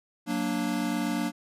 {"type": "chord", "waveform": "square", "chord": "Gb augmented", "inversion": "none", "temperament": "equal", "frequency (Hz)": [185, 233.1, 293.7], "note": ["Gb3", "Bb3", "D4"], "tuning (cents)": [0, 0, 0], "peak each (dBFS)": [-34, -31, -31], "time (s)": [0.26, 1.32], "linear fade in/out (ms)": 50, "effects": ["resampled to 32000 Hz"]}